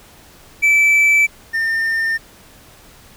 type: tone pair in turn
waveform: triangle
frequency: 2316 / 1808.2 Hz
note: D7 / A6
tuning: -25 / +47 cents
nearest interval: major third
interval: 428 cents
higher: first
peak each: -8 / -14 dBFS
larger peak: first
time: 0.62-1.27 / 1.53-2.18 s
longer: neither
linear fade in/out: 20 ms
effects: pink hiss -45 dBFS RMS until 3.16 s